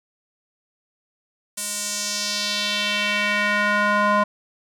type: tone with band-pass filter sweep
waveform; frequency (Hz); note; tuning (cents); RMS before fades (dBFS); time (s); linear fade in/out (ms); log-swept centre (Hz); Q
square; 206.9; G#3; -6; -22; 1.57-4.24; 10; 9200 to 1000; 2
effects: none